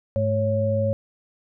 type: tone cluster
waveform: sine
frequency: 103.9 / 216.5 / 552 Hz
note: G#2 / A3 / C#5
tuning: +1 / -28 / -7 cents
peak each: -23 / -29 / -22 dBFS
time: 0.16-0.93 s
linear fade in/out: 0 ms
effects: none